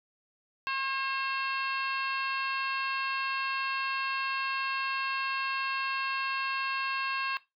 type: harmonic tone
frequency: 537 Hz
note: C5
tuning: 45 cents sharp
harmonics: 2 / 3 / 4 / 5 / 6 / 7 / 8 / 9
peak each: -33 / -36 / -44 / -35 / -46 / -48 / -43 / -51 dBFS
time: 0.67-7.37 s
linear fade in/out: 0 ms
effects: noise-tail reverb RT60 0.2 s tail -17 dB re dry